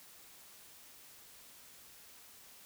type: silence
effects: white hiss -57 dBFS RMS until 2.65 s